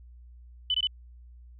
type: tone bursts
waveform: sine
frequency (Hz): 3000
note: F#7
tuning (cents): +23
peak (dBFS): -23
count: 3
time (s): 0.7-0.871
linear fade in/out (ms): 2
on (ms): 43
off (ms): 21
effects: added 60 Hz sine -47 dBFS peak until 1.59 s